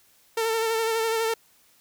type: tone with vibrato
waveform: sawtooth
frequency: 450 Hz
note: A4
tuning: 39 cents sharp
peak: -19 dBFS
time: 0.37-1.34 s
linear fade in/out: 5 ms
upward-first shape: sine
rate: 12 Hz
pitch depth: 32 cents each way
effects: white hiss -60 dBFS RMS until 1.8 s